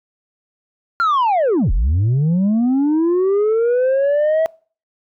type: linear two-way sweep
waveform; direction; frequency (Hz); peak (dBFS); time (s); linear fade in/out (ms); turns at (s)
sine; down then up; 1406 to 34.36 to 652; -10; 1-4.46; 0; 1.72
effects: noise-tail reverb RT60 0.4 s tail -26 dB re dry + tanh soft clip ceiling -12 dBFS